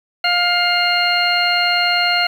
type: harmonic tone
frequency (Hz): 705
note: F5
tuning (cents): +16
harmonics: 1 / 2 / 3 / 4 / 6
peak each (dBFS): -20 / -20 / -20 / -20 / -20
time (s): 0.24-2.27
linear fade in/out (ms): 5
effects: 7-bit